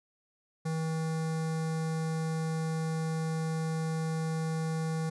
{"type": "tone with notch filter", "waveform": "square", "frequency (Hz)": 160.4, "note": "E3", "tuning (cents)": -47, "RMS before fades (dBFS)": -32, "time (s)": [0.65, 5.1], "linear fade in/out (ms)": 10, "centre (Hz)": 2900, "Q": 1.3, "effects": ["resampled to 24000 Hz"]}